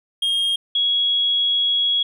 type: tone pair in turn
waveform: triangle / sine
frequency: 3242 / 3329 Hz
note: G#7 / G#7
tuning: -42 / +3 cents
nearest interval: unison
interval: 45 cents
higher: second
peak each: -16 dBFS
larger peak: neither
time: 0.22-0.56 / 0.75-2.03 s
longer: second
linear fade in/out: 5 ms
effects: none